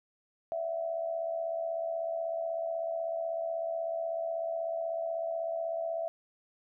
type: tone with amplitude modulation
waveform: sine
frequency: 662 Hz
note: E5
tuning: 7 cents sharp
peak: -28 dBFS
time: 0.52-6.08 s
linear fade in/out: 0 ms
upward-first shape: sine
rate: 76.2 Hz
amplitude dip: 65%
effects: none